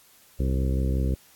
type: harmonic tone with a mistuned harmonic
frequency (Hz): 65.6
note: C2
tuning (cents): +5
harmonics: 1 / 2 / 3 / 4 / 5 / 6 / 7 / 8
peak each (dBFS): -23 / -29 / -33 / -35 / -37 / -39 / -40 / -41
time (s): 0.39-1.15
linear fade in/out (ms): 10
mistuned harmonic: 8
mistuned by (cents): +22
effects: white hiss -56 dBFS RMS until 1.35 s + AAC 64 kbps